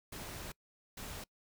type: noise bursts at uneven times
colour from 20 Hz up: pink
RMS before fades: -45 dBFS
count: 2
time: 0.12-0.52 / 0.97-1.24 s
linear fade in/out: 5 ms
effects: noise-tail reverb RT60 0.1 s tail -24 dB re dry